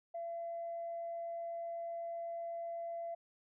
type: tone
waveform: sine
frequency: 677 Hz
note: E5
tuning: 46 cents sharp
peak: -38 dBFS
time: 0.14-3.15 s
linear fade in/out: 10 ms
effects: tanh soft clip ceiling -34 dBFS